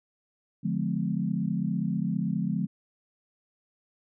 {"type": "chord", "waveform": "sine", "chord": "D diminished seventh", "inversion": "none", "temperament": "just", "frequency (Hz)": [146.83, 176.2, 211.4, 253.7], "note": ["D3", "F3", "Ab3", "Cb4"], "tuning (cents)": [0, 16, 31, 47], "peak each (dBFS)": [-33, -29, -30, -35], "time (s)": [0.63, 2.67], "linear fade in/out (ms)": 20, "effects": []}